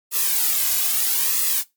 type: noise with flanger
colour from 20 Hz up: blue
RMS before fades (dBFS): -20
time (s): 0.11-1.64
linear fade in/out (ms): 50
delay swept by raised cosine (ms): 1.3 to 2.23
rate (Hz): 0.78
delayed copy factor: -0.8
effects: noise-tail reverb RT60 0.2 s tail -20 dB re dry + MP3 96 kbps